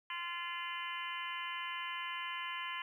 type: harmonic tone with a mistuned harmonic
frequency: 345.7 Hz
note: F4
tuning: 18 cents flat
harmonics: 3 / 4 / 5 / 6 / 7 / 8 / 9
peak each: -42 / -52 / -46 / -45 / -49 / -49 / -46 dBFS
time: 0.1-2.82 s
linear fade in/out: 2 ms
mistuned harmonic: 9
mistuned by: -51 cents
effects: 12-bit